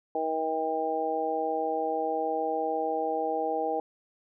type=harmonic tone; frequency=159.2 Hz; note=D#3; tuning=40 cents sharp; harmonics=2 / 3 / 4 / 5; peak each=-36 / -31 / -33 / -30 dBFS; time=0.15-3.8 s; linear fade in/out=2 ms; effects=none